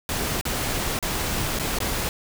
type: noise with dropouts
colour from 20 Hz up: pink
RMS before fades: -26 dBFS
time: 0.09-2.09 s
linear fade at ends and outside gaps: 1 ms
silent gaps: 0.412-0.453 / 0.99-1.026 / 1.589-1.596 / 1.787-1.803 s
effects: none